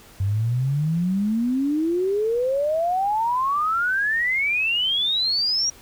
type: exponential sweep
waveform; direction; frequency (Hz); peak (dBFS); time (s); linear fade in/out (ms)
sine; up; 94.8 to 5750; -19; 0.2-5.7; 5
effects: pink hiss -48 dBFS RMS until 5.81 s